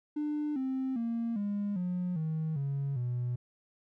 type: tone with pitch steps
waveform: triangle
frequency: 298.6 / 263 / 231.6 / 203.9 / 179.61 / 158.18 / 139.3 / 122.68 Hz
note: D4 / C4 / A#3 / G#3 / F3 / D#3 / C#3 / B2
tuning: +29 / +9 / -11 / -32 / +49 / +29 / +9 / -11 cents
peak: -27 dBFS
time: 0.16-3.36 s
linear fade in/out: 10 ms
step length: 400 ms
effects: tanh soft clip ceiling -26 dBFS